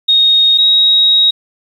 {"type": "tone pair in turn", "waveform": "sine", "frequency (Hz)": [3729, 3792], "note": ["A#7", "A#7"], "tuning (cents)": [0, 29], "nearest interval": "unison", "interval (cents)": 29, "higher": "second", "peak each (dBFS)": -6, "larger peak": "neither", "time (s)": [[0.08, 0.58], [0.58, 1.31]], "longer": "second", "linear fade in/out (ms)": 10, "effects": ["7-bit"]}